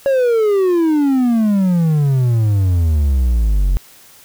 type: exponential sweep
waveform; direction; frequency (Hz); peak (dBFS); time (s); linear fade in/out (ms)
triangle; down; 558 to 43.65; -9; 0.06-3.77; 0
effects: white hiss -44 dBFS RMS until 4.24 s